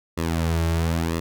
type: tone with flanger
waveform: sawtooth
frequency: 82.6 Hz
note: E2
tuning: 4 cents sharp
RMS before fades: -23 dBFS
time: 0.17-1.2 s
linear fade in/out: 10 ms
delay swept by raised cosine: 1.3 to 4.1 ms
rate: 1 Hz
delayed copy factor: -0.7
effects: none